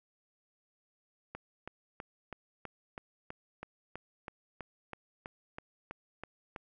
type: click train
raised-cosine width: 0.5 ms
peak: -26 dBFS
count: 17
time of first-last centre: 1.35-6.562 s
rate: 3.07 Hz
effects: none